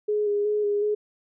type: tone with vibrato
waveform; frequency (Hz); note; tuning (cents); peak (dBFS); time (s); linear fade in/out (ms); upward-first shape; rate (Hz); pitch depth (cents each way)
sine; 415.3; G#4; 0; -21; 0.08-0.95; 10; square; 2.7; 20
effects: none